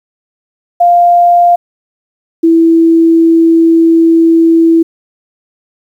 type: tone pair in turn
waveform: sine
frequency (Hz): 698.5 / 329.6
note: F5 / E4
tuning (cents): 0 / 0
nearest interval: octave + minor second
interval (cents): 1300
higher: first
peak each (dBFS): -3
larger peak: neither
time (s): 0.8-1.56 / 2.43-4.83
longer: second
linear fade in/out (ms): 10
effects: 7-bit